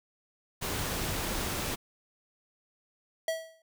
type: noise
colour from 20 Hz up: pink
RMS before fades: -33 dBFS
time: 0.61-1.76 s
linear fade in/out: 20 ms
type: tone with exponential decay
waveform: square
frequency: 649 Hz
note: E5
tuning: 27 cents flat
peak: -26 dBFS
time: 3.28-3.62 s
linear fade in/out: 2 ms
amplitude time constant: 72 ms
effects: none